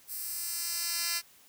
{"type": "tone with high-pass filter sweep", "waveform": "10% pulse", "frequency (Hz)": 341.3, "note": "F4", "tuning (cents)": -40, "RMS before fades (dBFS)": -34, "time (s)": [0.07, 1.22], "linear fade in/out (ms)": 50, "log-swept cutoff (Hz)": [12000, 3500], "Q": 0.85, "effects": ["white hiss -59 dBFS RMS until 1.48 s"]}